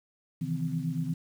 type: tone cluster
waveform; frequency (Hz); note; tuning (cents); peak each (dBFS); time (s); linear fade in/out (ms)
sine; 131.7 / 159.1 / 167.6 / 256.8; C3 / D#3 / E3 / C4; +12 / +39 / +29 / -32; -38 / -31 / -34 / -36; 0.41-1.14; 10
effects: 9-bit

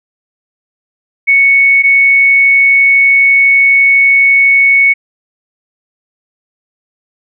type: tone pair in turn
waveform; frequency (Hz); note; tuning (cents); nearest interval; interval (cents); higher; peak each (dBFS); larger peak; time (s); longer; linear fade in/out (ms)
sine; 2217 / 2217; C#7 / C#7; 0 / 0; unison; 0; neither; -4; neither; 1.27-1.83 / 1.83-4.94; second; 20
effects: none

